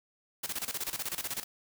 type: noise with tremolo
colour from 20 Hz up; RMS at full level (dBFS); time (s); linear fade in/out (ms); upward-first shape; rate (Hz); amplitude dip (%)
white; -34; 0.43-1.44; 10; square; 16; 80
effects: none

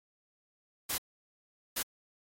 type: noise bursts at uneven times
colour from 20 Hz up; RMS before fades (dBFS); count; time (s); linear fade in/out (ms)
white; -33; 2; 0.89-0.98 / 1.76-1.83; 10
effects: AAC 48 kbps

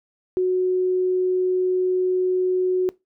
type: tone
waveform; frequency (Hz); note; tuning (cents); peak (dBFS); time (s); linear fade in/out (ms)
sine; 368; F#4; -9; -17; 0.37-2.89; 0
effects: noise-tail reverb RT60 0.2 s tail -21 dB re dry

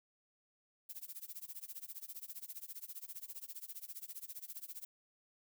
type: noise with tremolo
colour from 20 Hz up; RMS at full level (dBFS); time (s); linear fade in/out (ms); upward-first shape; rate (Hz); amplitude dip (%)
violet; -45; 0.89-4.85; 5; sine; 15; 95
effects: none

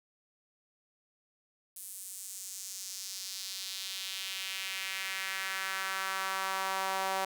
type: tone with high-pass filter sweep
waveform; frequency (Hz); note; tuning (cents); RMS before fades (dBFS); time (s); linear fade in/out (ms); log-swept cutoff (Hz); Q
sawtooth; 191.3; G3; -42; -37; 1.76-7.25; 5; 10000 to 750; 1.8
effects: none

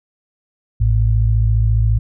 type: tone pair together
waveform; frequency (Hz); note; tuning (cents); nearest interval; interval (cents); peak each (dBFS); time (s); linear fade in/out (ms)
sine; 54.91 / 109.5; A1 / A2; -3 / -8; octave; 1195; -14; 0.8-1.99; 10
effects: none

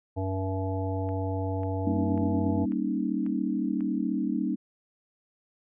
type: harmonic tone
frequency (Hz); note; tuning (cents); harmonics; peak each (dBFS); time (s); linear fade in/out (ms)
95.2; F#2; +50; 1 / 3 / 5 / 7 / 9; -29 / -34 / -36 / -37 / -39; 0.16-2.66; 20
type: click train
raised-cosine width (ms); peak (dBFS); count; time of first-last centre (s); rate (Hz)
0.5; -34; 6; 1.09-3.807; 1.84
type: chord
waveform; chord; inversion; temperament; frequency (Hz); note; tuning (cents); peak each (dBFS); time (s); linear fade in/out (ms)
sine; Eb dominant seventh; first; equal; 196 / 233.1 / 277.2 / 311.1; G3 / Bb3 / Db4 / Eb4; 0 / 0 / 0 / 0; -31; 1.85-4.56; 20
effects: none

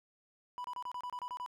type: tone bursts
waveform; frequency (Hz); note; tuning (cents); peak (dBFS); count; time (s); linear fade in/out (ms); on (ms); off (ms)
triangle; 987.8; B5; 0; -36; 10; 0.58-1.462; 0; 63; 28
effects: none

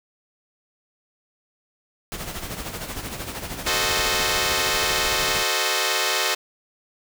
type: noise with tremolo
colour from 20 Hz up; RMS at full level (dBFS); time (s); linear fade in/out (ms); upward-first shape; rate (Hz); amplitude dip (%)
pink; -30; 2.12-5.43; 0; sine; 13; 55
type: chord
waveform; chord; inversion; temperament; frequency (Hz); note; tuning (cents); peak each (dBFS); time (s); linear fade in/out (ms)
5% pulse; F# diminished seventh; none; equal; 370 / 440 / 523.3 / 622.3; F#4 / A4 / C5 / Eb5; 0 / 0 / 0 / 0; -16 / -14 / -15 / -14; 3.66-6.35; 10
effects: none

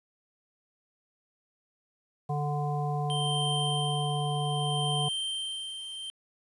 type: harmonic tone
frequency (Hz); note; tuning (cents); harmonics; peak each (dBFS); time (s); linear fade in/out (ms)
146.83; D3; 0; 1 / 3 / 5 / 7; -29 / -38 / -33 / -40; 2.29-5.09; 10
type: tone with tremolo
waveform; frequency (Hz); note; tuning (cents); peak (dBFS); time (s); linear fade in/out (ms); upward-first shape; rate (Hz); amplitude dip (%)
square; 3136; G7; 0; -30; 3.1-6.1; 0; sine; 0.63; 60
effects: resampled to 24000 Hz + 10-bit

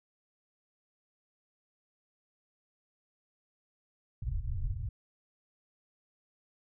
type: low-pass noise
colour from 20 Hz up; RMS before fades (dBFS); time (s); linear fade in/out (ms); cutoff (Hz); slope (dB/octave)
pink; -34; 4.22-4.89; 5; 130; 96
effects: none

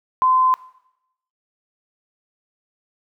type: tone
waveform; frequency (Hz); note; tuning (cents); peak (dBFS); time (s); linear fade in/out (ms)
sine; 1029; C6; -29; -13; 0.22-0.54; 0
effects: noise-tail reverb RT60 0.8 s tail -18 dB re dry

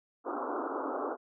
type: band-pass noise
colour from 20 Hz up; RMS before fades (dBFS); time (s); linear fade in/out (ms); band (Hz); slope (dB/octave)
pink; -35; 0.24-1.17; 50; 260 to 1400; 96
effects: none

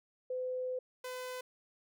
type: tone pair in turn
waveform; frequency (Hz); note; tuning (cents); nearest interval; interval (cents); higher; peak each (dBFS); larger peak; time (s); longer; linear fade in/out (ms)
sine / sawtooth; 508 / 505.7; B4 / B4; +49 / +41; unison; 8; first; -34 / -36; first; 0.3-0.79 / 1.04-1.41; first; 5
effects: none

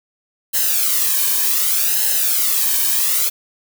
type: noise with flanger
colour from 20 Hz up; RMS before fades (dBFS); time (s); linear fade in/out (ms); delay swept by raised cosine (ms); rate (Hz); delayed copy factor
blue; -17; 0.53-3.3; 20; 0.85 to 1.49; 0.66; -0.75
effects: none

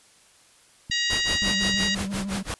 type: clicks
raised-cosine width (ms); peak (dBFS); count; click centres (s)
5; -24; 6; 0.899 / 1.133 / 1.352 / 1.422 / 1.505 / 1.742
type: harmonic tone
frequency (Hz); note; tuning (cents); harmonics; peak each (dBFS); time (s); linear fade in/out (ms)
950; A#5; +33; 2 / 3 / 4 / 5 / 6 / 7 / 8; -27 / -29 / -28 / -30 / -38 / -35 / -41; 0.91-1.95; 5
type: noise with tremolo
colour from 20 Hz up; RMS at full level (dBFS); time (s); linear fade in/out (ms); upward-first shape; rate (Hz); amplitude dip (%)
pink; -29; 1.1-2.54; 0; sine; 5.8; 95
type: tone with vibrato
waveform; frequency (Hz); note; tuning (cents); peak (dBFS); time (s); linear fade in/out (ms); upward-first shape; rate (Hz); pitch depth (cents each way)
triangle; 196; G3; 0; -26; 1.42-2.43; 10; sine; 12; 54
effects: white hiss -56 dBFS RMS until 2.59 s + resampled to 24000 Hz

